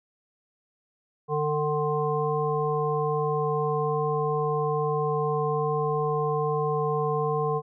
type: harmonic tone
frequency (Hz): 150.1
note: D3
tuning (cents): +38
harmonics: 1 / 3 / 5 / 7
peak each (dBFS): -29 / -26 / -32 / -30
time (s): 1.28-7.62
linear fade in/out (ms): 50
effects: none